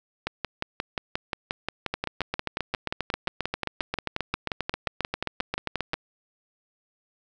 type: two click trains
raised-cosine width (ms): 0.3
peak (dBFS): -11 / -11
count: 31 / 33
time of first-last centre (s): 1.94-5.94 / 0.27-5.934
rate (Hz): 7.5 / 5.65
effects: none